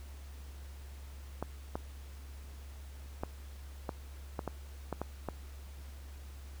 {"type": "clicks", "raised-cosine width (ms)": 1, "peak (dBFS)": -21, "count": 9, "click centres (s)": [1.426, 1.755, 3.235, 3.892, 4.392, 4.477, 4.927, 5.016, 5.287], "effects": ["added 69 Hz sine -45 dBFS peak until 6.6 s", "pink hiss -58 dBFS RMS until 6.6 s"]}